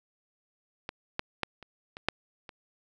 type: clicks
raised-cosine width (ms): 0.3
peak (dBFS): -19 / -13 / -12 / -30 / -25 / -8 / -27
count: 7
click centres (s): 0.891 / 1.194 / 1.433 / 1.627 / 1.969 / 2.086 / 2.492
effects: none